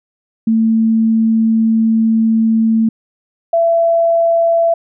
sine tone pair in turn, 223.7 / 670.3 Hz, A3 / E5, +29 / +29 cents, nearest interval octave + perfect fifth, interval 1900 cents, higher second, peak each -9 dBFS, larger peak neither, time 0.47-2.89 / 3.53-4.74 s, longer first, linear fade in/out 5 ms, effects none

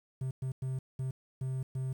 triangle tone bursts at uneven times, 130.81 Hz, C3, in tune, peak -30 dBFS, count 6, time 0.21-0.31 / 0.42-0.52 / 0.62-0.79 / 0.99-1.11 / 1.41-1.63 / 1.75-1.93 s, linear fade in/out 5 ms, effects 10-bit

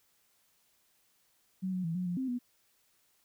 sine tone with pitch steps, 187.4 / 183.5 / 164.6 / 181.7 / 176.2 / 261.9 / 245.3 Hz, F#3 / F#3 / E3 / F#3 / F3 / C4 / B3, +22 / -14 / -2 / -31 / +16 / +2 / -12 cents, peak -31 dBFS, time 1.62-2.39 s, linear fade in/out 20 ms, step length 110 ms, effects white hiss -71 dBFS RMS until 3.24 s

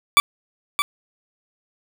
20% pulse tone with echo, 1157 Hz, D6, 26 cents flat, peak -5 dBFS, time 0.17-0.2 s, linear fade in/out 0 ms, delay 620 ms, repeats 1, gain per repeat -8 dB, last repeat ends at 0.82 s, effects none

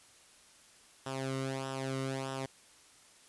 sawtooth tone with flanger, 133.5 Hz, C3, 35 cents sharp, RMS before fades -37 dBFS, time 1.06-2.46 s, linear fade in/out 5 ms, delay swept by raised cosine 0.45 to 1.21 ms, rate 1.6 Hz, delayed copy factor -0.75, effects white hiss -60 dBFS RMS until 3.28 s + resampled to 24000 Hz

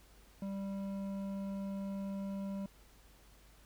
triangle tone with hard clipping, 196.3 Hz, G3, 3 cents sharp, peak -39 dBFS, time 0.42-2.66 s, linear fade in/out 2 ms, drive 13 dB, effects added 50 Hz sine -61 dBFS peak until 3.65 s + pink hiss -64 dBFS RMS until 3.65 s

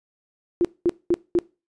sine tone bursts, 347.4 Hz, F4, 9 cents flat, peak -15 dBFS, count 4, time 0.61-1.388 s, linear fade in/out 0 ms, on 37 ms, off 210 ms, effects noise-tail reverb RT60 0.3 s tail -22 dB re dry + resampled to 22050 Hz

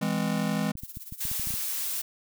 square chord, E augmented, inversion none, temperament just, 164.81 / 206 / 257.5 Hz, E3 / G#3 / B#3, 0 / -14 / -28 cents, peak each -31 / -29 / -33 dBFS, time 0.01-0.72 s, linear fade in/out 10 ms
clicks, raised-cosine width 5 ms, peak -27 dBFS, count 10, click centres 0.754 / 0.835 / 0.971 / 1.124 / 1.253 / 1.315 / 1.397 / 1.472 / 1.506 / 1.54 s
violet noise with tremolo, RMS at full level -40 dBFS, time 0.77-1.53 s, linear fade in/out 0 ms, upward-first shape sine, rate 17 Hz, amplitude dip 75%
blue noise, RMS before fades -31 dBFS, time 1.2-2.02 s, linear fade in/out 10 ms
effects none

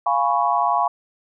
sine chord, C# dominant seventh, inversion first, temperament equal, 698.5 / 830.6 / 987.8 / 1108.7 Hz, E#5 / G#5 / B5 / C#6, 0 / 0 / 0 / 0 cents, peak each -22 dBFS, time 0.06-0.88 s, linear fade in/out 5 ms, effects none

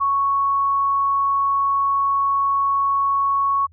sine tone, 1108.7 Hz, C#6, in tune, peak -16 dBFS, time 0-3.67 s, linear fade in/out 20 ms, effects added 83 Hz sine -48 dBFS peak until 3.72 s

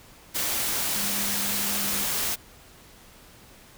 sine tone in noise, 201.1 Hz, G3, 44 cents sharp, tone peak -36 dBFS, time 0.95-2.04 s, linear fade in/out 20 ms, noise white, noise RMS -27 dBFS, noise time 0.34-2.36 s, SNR -12 dB, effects pink hiss -51 dBFS RMS until 3.77 s

